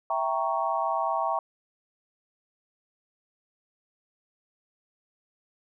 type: chord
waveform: sine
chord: E diminished seventh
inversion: none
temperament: equal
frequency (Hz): 659.3 / 784 / 932.3 / 1108.7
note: E5 / G5 / Bb5 / Db6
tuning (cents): 0 / 0 / 0 / 0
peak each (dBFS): -30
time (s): 0.1-1.39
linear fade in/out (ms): 2
effects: none